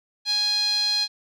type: tone with band-pass filter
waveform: sawtooth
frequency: 830.6 Hz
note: G#5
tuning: in tune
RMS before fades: -23 dBFS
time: 0.25-1.08 s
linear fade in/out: 50 ms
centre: 4200 Hz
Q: 9
effects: none